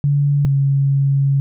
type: tone pair in turn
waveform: sine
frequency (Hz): 143 / 138.45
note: D3 / C#3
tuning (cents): -46 / -2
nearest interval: minor second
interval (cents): 56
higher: first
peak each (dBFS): -12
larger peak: neither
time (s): 0.04-0.45 / 0.45-1.4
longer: second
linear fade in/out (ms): 0
effects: none